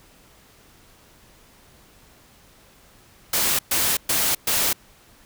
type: noise bursts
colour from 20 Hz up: white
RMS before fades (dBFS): -21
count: 4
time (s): 3.33-4.73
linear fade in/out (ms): 5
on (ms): 260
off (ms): 120
effects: pink hiss -53 dBFS RMS until 5.25 s